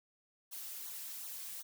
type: noise with flanger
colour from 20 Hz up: blue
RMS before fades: -45 dBFS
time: 0.51-1.63 s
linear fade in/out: 20 ms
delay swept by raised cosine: 0.39 to 4.29 ms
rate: 2.7 Hz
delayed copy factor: -0.8
effects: none